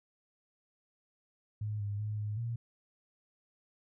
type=tone with pitch steps; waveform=sine; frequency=106 / 102.1 / 106.2 / 105.1 / 116.7 Hz; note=G#2 / G#2 / G#2 / G#2 / A#2; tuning=+36 / -29 / +39 / +21 / +2 cents; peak=-33 dBFS; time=1.61-2.56 s; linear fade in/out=5 ms; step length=190 ms; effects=none